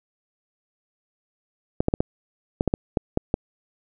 clicks, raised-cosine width 2 ms, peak -6 dBFS, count 10, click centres 1.805 / 1.884 / 1.939 / 2.005 / 2.609 / 2.677 / 2.739 / 2.972 / 3.174 / 3.341 s, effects none

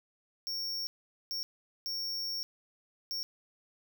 square tone bursts at uneven times, 5500 Hz, F8, 27 cents flat, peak -34 dBFS, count 4, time 0.47-0.87 / 1.31-1.43 / 1.86-2.43 / 3.11-3.23 s, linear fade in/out 0 ms, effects 11-bit

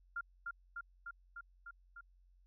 sine tone with echo, 1396.9 Hz, F6, in tune, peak -37 dBFS, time 0.16-0.21 s, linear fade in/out 5 ms, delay 300 ms, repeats 6, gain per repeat -2 dB, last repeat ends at 2.01 s, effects added 45 Hz sine -64 dBFS peak until 2.46 s

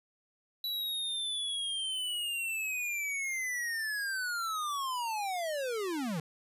square linear sweep, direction down, 3951 to 146.83 Hz, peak -33 dBFS, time 0.64-6.2 s, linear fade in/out 2 ms, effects resampled to 32000 Hz

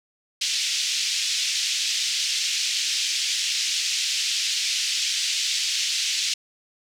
white band-pass noise, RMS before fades -25 dBFS, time 0.41-6.34 s, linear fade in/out 5 ms, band 2500 to 6200 Hz, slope 24 dB/octave, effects none

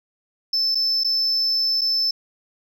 sine tone with dropouts, 5274 Hz, E8, in tune, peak -16 dBFS, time 0.53-2.11 s, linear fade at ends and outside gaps 5 ms, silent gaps 0.748-0.753 / 1.036-1.045 / 1.811-1.815 s, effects tanh soft clip ceiling -16 dBFS

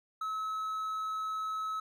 triangle tone, 1291 Hz, E6, 37 cents flat, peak -31 dBFS, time 0.21-1.8 s, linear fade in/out 5 ms, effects none

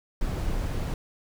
brown noise, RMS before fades -28 dBFS, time 0.21-0.94 s, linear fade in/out 2 ms, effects none

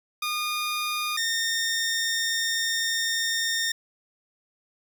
15% pulse tone pair in turn, 1220 / 1827.9 Hz, D#6 / A#6, -34 / -34 cents, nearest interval perfect fifth, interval 700 cents, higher second, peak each -20 / -18 dBFS, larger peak second, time 0.22-1.17 / 1.17-3.72 s, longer second, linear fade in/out 5 ms, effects none

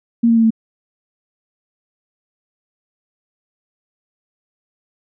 sine tone with pitch steps, 232.9 / 229.7 / 226.5 / 223.4 Hz, A#3 / A#3 / A#3 / A3, -1 / -25 / -50 / +27 cents, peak -9 dBFS, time 0.23-0.506 s, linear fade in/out 10 ms, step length 69 ms, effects none

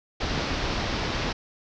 pink low-pass noise, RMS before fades -28 dBFS, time 0.2-1.33 s, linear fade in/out 10 ms, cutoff 5600 Hz, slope 48 dB/octave, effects none

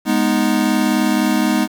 square chord, G# minor, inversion none, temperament equal, 207.7 / 246.9 / 311.1 Hz, G#3 / B3 / D#4, 0 / 0 / 0 cents, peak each -19 dBFS, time 0.05-1.68 s, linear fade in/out 50 ms, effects 7-bit

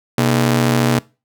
sawtooth ring-modulated tone, 182.1 Hz, F#3, 27 cents flat, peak -6 dBFS, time 0.18-0.99 s, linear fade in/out 2 ms, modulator 54.2 Hz, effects noise-tail reverb RT60 0.3 s tail -22 dB re dry

